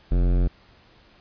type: tone with hard clipping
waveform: sine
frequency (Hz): 44.31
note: F1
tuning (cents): +26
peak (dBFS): -19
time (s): 0.11-0.48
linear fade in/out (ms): 10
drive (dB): 17
effects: pink hiss -55 dBFS RMS until 1.2 s + resampled to 11025 Hz